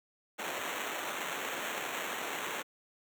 white noise with sample-and-hold, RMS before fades -37 dBFS, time 0.38-2.63 s, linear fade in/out 20 ms, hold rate 4900 Hz, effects high-pass 300 Hz 12 dB/octave

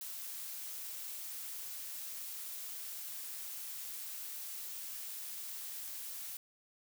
blue noise, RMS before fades -44 dBFS, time 0.01-6.37 s, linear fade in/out 2 ms, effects none

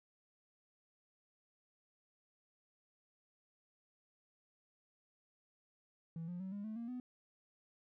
triangle tone with pitch steps, 164.81 / 176.64 / 189.32 / 202.9 / 217.5 / 233.1 / 249.8 Hz, E3 / F3 / F#3 / G#3 / A3 / A#3 / B3, 0 / +20 / +40 / -40 / -20 / 0 / +20 cents, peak -38 dBFS, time 6.16-7 s, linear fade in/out 2 ms, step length 120 ms, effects tanh soft clip ceiling -37 dBFS

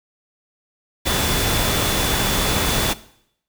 sine tone in noise, 3468 Hz, A7, 26 cents flat, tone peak -27 dBFS, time 1.05-2.94 s, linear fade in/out 20 ms, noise pink, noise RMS -20 dBFS, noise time 1.05-2.94 s, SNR -10 dB, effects noise-tail reverb RT60 0.7 s tail -18 dB re dry

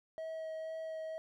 triangle tone with vibrato, 640 Hz, D#5, 49 cents sharp, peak -37 dBFS, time 0.18-1.18 s, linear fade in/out 0 ms, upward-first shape sine, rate 2.1 Hz, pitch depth 10 cents each way, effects none

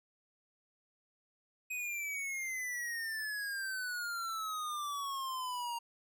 square exponential sweep, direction down, 2520 to 932.3 Hz, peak -37 dBFS, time 1.7-5.79 s, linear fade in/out 10 ms, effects none

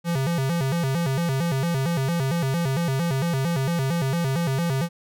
square tone with vibrato, 151.1 Hz, D3, 50 cents sharp, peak -22 dBFS, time 0.04-4.89 s, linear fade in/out 50 ms, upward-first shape square, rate 4.4 Hz, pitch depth 210 cents each way, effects none

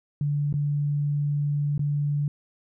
sine tone with dropouts, 145.4 Hz, D3, 17 cents flat, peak -22 dBFS, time 0.21-2.28 s, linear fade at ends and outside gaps 2 ms, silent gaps 0.527-0.539 / 1.779-1.793 s, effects none

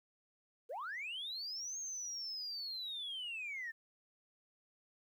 sine linear two-way sweep, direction up then down, 415.3 to 6510 to 1762 Hz, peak -39 dBFS, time 0.69-3.72 s, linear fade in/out 20 ms, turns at 1.78 s, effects tanh soft clip ceiling -37 dBFS + 12-bit

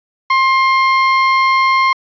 30% pulse tone, 1060 Hz, C6, 22 cents sharp, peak -7 dBFS, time 0.3-1.93 s, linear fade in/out 5 ms, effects resampled to 11025 Hz + 8-bit

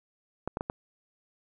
clicks, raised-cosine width 1 ms, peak -17 dBFS, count 4, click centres 0.476 / 0.571 / 0.609 / 0.699 s, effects none

